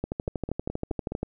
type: two click trains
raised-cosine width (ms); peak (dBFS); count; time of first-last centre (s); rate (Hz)
2; -15 / -19; 16 / 5; 0.04-1.23 / 0.28-1.12; 12.6 / 4.76
effects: none